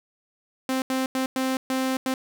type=tone bursts at uneven times; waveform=sawtooth; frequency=261.6 Hz; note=C4; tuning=in tune; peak=-19 dBFS; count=6; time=0.69-0.82 / 0.9-1.06 / 1.15-1.26 / 1.36-1.57 / 1.7-1.97 / 2.06-2.14 s; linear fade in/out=2 ms; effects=none